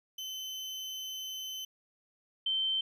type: tone pair in turn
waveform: 35% pulse / sine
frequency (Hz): 3054 / 3104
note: G7 / G7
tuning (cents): -46 / -18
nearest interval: unison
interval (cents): 28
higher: second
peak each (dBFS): -36 / -28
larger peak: second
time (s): 0.18-1.65 / 2.46-2.81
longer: first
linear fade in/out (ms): 5
effects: none